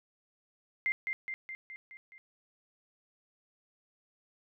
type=tone with echo; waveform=sine; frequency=2093 Hz; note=C7; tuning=in tune; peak=-27 dBFS; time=0.86-0.92 s; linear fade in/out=0 ms; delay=210 ms; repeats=6; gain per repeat=-4 dB; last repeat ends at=2.18 s; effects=none